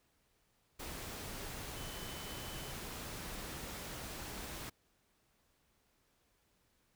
sine tone in noise, 3033 Hz, F#7, 42 cents sharp, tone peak -53 dBFS, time 1.76-2.72 s, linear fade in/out 10 ms, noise pink, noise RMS -45 dBFS, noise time 0.79-4.7 s, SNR -11 dB, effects pink hiss -75 dBFS RMS until 6.95 s

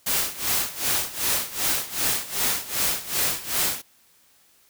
white noise with tremolo, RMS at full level -22 dBFS, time 0.06-3.82 s, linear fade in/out 10 ms, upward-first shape sine, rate 2.6 Hz, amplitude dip 85%, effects white hiss -59 dBFS RMS until 4.69 s

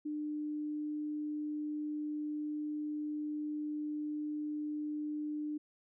sine tone, 300.1 Hz, D4, 38 cents sharp, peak -35 dBFS, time 0.05-5.58 s, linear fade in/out 10 ms, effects none

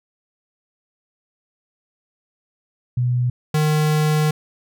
sine / square tone pair in turn, 123.47 / 153.02 Hz, B2 / D#3, 0 / -29 cents, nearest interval major third, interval 371 cents, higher second, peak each -16 dBFS, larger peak neither, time 2.97-3.3 / 3.54-4.31 s, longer second, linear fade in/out 5 ms, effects none

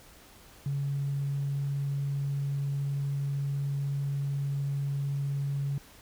sine tone, 140.1 Hz, C#3, 19 cents sharp, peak -27 dBFS, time 0.66-5.78 s, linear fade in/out 2 ms, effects tanh soft clip ceiling -23 dBFS + pink hiss -54 dBFS RMS until 6.01 s

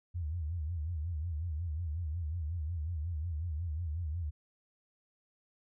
sine tone with vibrato, 81.1 Hz, E2, 28 cents flat, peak -33 dBFS, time 0.14-4.31 s, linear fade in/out 20 ms, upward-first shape sine, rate 5.5 Hz, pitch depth 160 cents each way, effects none

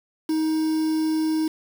triangle tone with quantisation, 315.2 Hz, D#4, 23 cents sharp, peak -18 dBFS, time 0.29-1.48 s, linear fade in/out 5 ms, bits 6, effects none

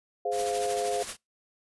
sine chord, F minor, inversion first, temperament equal with one note detuned, 415.3 / 519 / 698.5 Hz, Ab4 / C5 / F5, 0 / -14 / 0 cents, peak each -31 / -32 / -30 dBFS, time 0.25-1.03 s, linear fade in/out 5 ms
white noise with tremolo, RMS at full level -34 dBFS, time 0.31-1.17 s, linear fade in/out 50 ms, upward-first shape triangle, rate 13 Hz, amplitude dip 55%
effects noise-tail reverb RT60 0.2 s tail -26 dB re dry + resampled to 24000 Hz

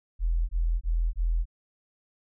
sine tone bursts, 41.66 Hz, E1, 19 cents sharp, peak -22 dBFS, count 4, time 0.19-1.456 s, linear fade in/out 50 ms, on 300 ms, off 22 ms, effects none

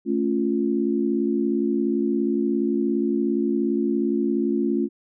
sine chord, A augmented, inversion none, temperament equal, 220 / 277.2 / 349.2 Hz, A3 / C#4 / E#4, 0 / 0 / 0 cents, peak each -24 dBFS, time 0.05-4.89 s, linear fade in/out 50 ms, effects none

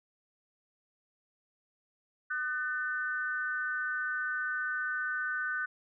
sine tone with amplitude modulation, 1505 Hz, F#6, 29 cents sharp, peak -27 dBFS, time 2.3-5.66 s, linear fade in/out 10 ms, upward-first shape sine, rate 280 Hz, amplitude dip 80%, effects none

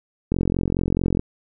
click train, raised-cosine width 3 ms, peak -8 dBFS, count 40, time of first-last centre 0.32-1.194 s, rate 44.6 Hz, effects none

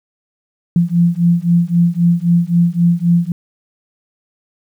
sine beating tone pair, 170 / 173.8 Hz, F3 / F3, -46 / -8 cents, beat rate 3.8 Hz, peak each -13 dBFS, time 0.76-3.32 s, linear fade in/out 2 ms, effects 8-bit

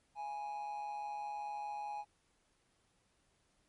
triangle tone with amplitude modulation, 830.6 Hz, G#5, in tune, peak -35 dBFS, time 0.15-2.05 s, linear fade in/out 50 ms, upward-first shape sine, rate 145 Hz, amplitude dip 50%, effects pink hiss -75 dBFS RMS until 3.68 s + MP3 48 kbps

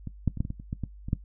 clicks, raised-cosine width 5 ms, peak -22 / -11 / -23 / -14 / -22 / -21 / -29 / -19 / -18 / -23 / -12 dBFS, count 11, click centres 0.073 / 0.277 / 0.373 / 0.405 / 0.451 / 0.504 / 0.599 / 0.729 / 0.837 / 1.085 / 1.131 s, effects noise-tail reverb RT60 0.1 s tail -17 dB re dry + added 50 Hz sine -44 dBFS peak until 1.24 s

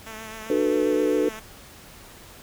5% pulse tone with vibrato, 220 Hz, A3, in tune, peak -25 dBFS, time 0.06-1.4 s, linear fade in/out 10 ms, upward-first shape triangle, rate 7.6 Hz, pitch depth 33 cents each way
sine chord, B minor seventh, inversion first, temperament equal with one note detuned, 300.7 / 370 / 440 / 493.9 Hz, D4 / F#4 / A4 / B4, +41 / 0 / 0 / 0 cents, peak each -24 / -27 / -24 / -25 dBFS, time 0.5-1.29 s, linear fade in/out 2 ms
effects pink hiss -46 dBFS RMS until 2.42 s

